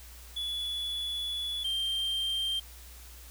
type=tone pair in turn; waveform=triangle; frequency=3423 / 3166 Hz; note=A7 / G7; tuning=-48 / +17 cents; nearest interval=minor second; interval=135 cents; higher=first; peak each=-30 / -27 dBFS; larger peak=second; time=0.36-1.64 / 1.64-2.6 s; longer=first; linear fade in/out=10 ms; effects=added 60 Hz sine -48 dBFS peak until 3.3 s + white hiss -52 dBFS RMS until 3.3 s